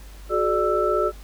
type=tone cluster; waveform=sine; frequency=368.2 / 424.2 / 594 / 1323 Hz; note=F#4 / G#4 / D5 / E6; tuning=-8 / +37 / +20 / +6 cents; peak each=-24 dBFS; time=0.29-1.12 s; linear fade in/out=50 ms; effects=added 50 Hz sine -39 dBFS peak until 1.23 s + pink hiss -49 dBFS RMS until 1.23 s

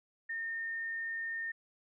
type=tone; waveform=sine; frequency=1824 Hz; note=A#6; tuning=38 cents flat; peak=-35 dBFS; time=0.29-1.52 s; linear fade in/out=10 ms; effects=none

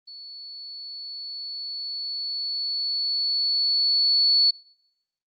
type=tone with level ramp; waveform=sine; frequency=4428 Hz; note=C#8; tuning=3 cents flat; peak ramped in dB=-39 to -15 dBFS; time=0.07-4.51 s; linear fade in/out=10 ms; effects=noise-tail reverb RT60 0.8 s tail -25 dB re dry + Opus 24 kbps

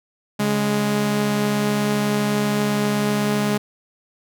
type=tone pair together; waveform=sawtooth; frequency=139.89 / 207.7 Hz; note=C#3 / G#3; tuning=+16 / 0 cents; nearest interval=perfect fifth; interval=684 cents; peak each=-22 / -15 dBFS; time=0.39-3.58 s; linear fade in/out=10 ms; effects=none

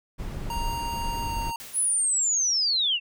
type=noise; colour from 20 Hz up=brown; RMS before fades=-32 dBFS; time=0.18-1.52 s; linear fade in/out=20 ms
type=tone with pitch glide; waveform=square; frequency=932.3 to 925.3 Hz; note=A#5 to A#5; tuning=0 to -13 cents; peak=-30 dBFS; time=0.5-1.56 s; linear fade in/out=2 ms; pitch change=-13 cents; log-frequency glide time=1.21-1.31 s
type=noise with exponential decay; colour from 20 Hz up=white; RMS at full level=-39 dBFS; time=1.6-2.43 s; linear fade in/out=0 ms; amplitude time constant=180 ms
type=linear sweep; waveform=sine; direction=down; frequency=10500 to 2637 Hz; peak=-21 dBFS; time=1.73-3 s; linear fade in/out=50 ms
effects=none

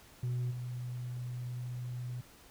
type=tone with level steps; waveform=sine; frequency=123.47 Hz; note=B2; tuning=in tune; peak=-29 / -36 dBFS; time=0.23-2.21 s; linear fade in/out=5 ms; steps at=0.5 s; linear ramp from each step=20 ms; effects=tanh soft clip ceiling -30 dBFS + pink hiss -58 dBFS RMS until 2.5 s

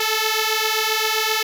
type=beating tone pair; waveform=5% pulse; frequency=433.5 / 441.1 Hz; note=A4 / A4; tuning=-26 / +4 cents; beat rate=7.6 Hz; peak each=-10 dBFS; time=0-1.43 s; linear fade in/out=5 ms; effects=none

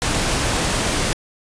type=noise; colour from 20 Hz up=pink; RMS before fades=-20 dBFS; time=0.02-1.13 s; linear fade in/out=0 ms; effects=resampled to 22050 Hz

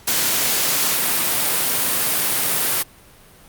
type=high-pass noise; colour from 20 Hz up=white; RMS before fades=-19 dBFS; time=0.07-2.83 s; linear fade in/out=10 ms; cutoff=110 Hz; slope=24 dB/octave; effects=pink hiss -47 dBFS RMS until 3.48 s + Opus 48 kbps

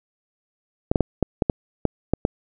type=clicks; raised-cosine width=2 ms; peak=-4 dBFS; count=9; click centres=0.915 / 0.958 / 1.007 / 1.227 / 1.422 / 1.498 / 1.853 / 2.136 / 2.251 s; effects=none

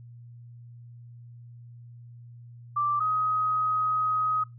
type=tone pair in turn; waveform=sine; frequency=1174.7 / 1259.7 Hz; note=D6 / D#6; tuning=0 / +21 cents; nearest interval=minor second; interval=121 cents; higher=second; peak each=-23 dBFS; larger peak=neither; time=2.76-3 / 3-4.44 s; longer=second; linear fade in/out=10 ms; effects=noise-tail reverb RT60 0.2 s tail -22 dB re dry + added 119 Hz sine -44 dBFS peak until 4.58 s

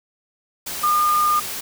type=tone in noise; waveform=sine; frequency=1213 Hz; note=D#6; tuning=44 cents flat; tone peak=-15 dBFS; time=0.83-1.4 s; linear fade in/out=10 ms; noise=white; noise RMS=-29 dBFS; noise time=0.66-1.61 s; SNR=+11 dB; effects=none

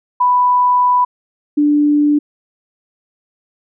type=tone pair in turn; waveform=sine; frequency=990 / 294.3 Hz; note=B5 / D4; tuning=+4 / +4 cents; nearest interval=octave + major sixth; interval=2100 cents; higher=first; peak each=-9 dBFS; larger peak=neither; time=0.2-1.05 / 1.57-2.19 s; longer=first; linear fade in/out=10 ms; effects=none

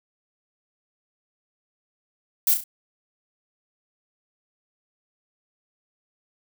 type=noise with echo; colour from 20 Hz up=violet; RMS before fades=-19 dBFS; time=2.47-2.54 s; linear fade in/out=2 ms; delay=33 ms; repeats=3; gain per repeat=-7 dB; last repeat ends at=2.639 s; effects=none

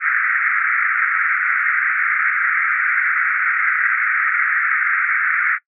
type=band-pass noise; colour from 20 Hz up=pink; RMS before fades=-18 dBFS; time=0-5.59 s; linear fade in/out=50 ms; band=1300 to 2200 Hz; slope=96 dB/octave; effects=noise-tail reverb RT60 0.1 s tail -21 dB re dry

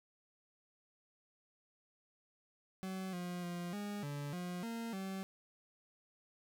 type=tone with pitch steps; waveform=40% pulse; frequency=188.7 / 177.5 / 174.8 / 205.1 / 144.2 / 178.2 / 230.1 / 191.8 Hz; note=F#3 / F3 / F3 / G#3 / D3 / F3 / A#3 / G3; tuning=+34 / +28 / +2 / -21 / -31 / +35 / -22 / -37 cents; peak=-39 dBFS; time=2.83-5.23 s; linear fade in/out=0 ms; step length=300 ms; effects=none

